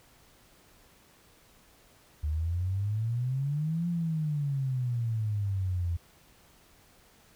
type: exponential two-way sweep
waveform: sine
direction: up then down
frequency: 73.42 to 174.61 to 83.8 Hz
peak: -27 dBFS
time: 2.23-5.97 s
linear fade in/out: 10 ms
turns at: 3.88 s
effects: pink hiss -60 dBFS RMS until 7.35 s